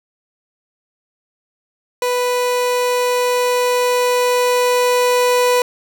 30% pulse tone with level ramp, 493.9 Hz, B4, in tune, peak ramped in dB -13 to -9 dBFS, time 2.02-5.62 s, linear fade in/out 2 ms, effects none

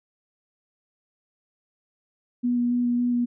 sine tone with vibrato, 242.7 Hz, B3, 30 cents flat, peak -20 dBFS, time 2.43-3.26 s, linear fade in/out 20 ms, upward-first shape square, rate 3.6 Hz, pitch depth 9 cents each way, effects none

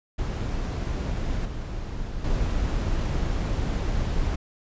brown noise with level steps, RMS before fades -27 / -32 / -25 dBFS, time 0.18-4.36 s, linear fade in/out 10 ms, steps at 1.45 / 2.24 s, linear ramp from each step 5 ms, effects resampled to 16000 Hz

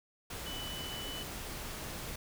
sine tone in noise, 2984 Hz, F#7, 14 cents sharp, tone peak -42 dBFS, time 0.46-1.23 s, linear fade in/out 5 ms, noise pink, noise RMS -42 dBFS, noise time 0.3-2.16 s, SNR -3 dB, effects none

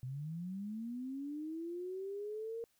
sine linear sweep, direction up, 123.47 to 466.2 Hz, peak -39 dBFS, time 0.03-2.64 s, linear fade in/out 0 ms, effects white hiss -75 dBFS RMS until 2.79 s

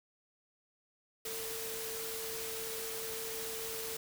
sine tone in noise, 448.8 Hz, A4, 34 cents sharp, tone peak -43 dBFS, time 1.25-3.97 s, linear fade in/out 5 ms, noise white, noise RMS -41 dBFS, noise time 1.25-3.97 s, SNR -5 dB, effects none

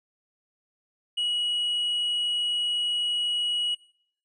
triangle tone, 2913 Hz, F#7, 28 cents flat, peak -23 dBFS, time 1.17-3.75 s, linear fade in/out 10 ms, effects noise-tail reverb RT60 0.6 s tail -22 dB re dry + resampled to 22050 Hz

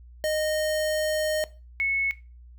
square / sine tone pair in turn, 617 / 2199 Hz, D#5 / C#7, -15 / -14 cents, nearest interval octave + minor seventh, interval 2201 cents, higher second, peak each -24 / -22 dBFS, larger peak second, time 0.24-1.44 / 1.8-2.11 s, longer first, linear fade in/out 0 ms, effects noise-tail reverb RT60 0.3 s tail -18 dB re dry + added 60 Hz sine -45 dBFS peak until 2.58 s

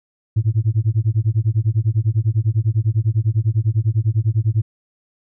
sine tone with tremolo, 109.7 Hz, A2, 5 cents flat, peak -9 dBFS, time 0.36-4.62 s, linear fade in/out 10 ms, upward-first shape sine, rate 10 Hz, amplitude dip 100%, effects tanh soft clip ceiling -10 dBFS

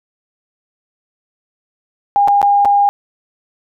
sine tone with dropouts, 810 Hz, G#5, 43 cents flat, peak -8 dBFS, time 2.16-2.89 s, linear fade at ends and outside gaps 0 ms, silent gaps 2.276-2.283 / 2.416-2.428 / 2.649-2.655 s, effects none

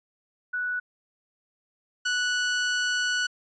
sine / sawtooth tone pair in turn, 1477 / 1477 Hz, F#6 / F#6, -3 / -3 cents, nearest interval unison, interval 0 cents, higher neither, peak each -26 / -20 dBFS, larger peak second, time 0.53-0.8 / 2.05-3.27 s, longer second, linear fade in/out 10 ms, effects resampled to 16000 Hz

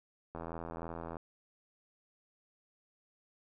click train, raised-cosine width 1 ms, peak -28 dBFS, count 69, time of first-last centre 0.35-1.168 s, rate 83.1 Hz, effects none

